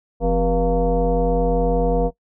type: tone with frequency modulation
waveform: sine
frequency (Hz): 261.6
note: C4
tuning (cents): 0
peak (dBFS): -15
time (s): 0.2-2.11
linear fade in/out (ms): 50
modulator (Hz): 217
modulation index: 1.9
effects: noise-tail reverb RT60 0.1 s tail -19 dB re dry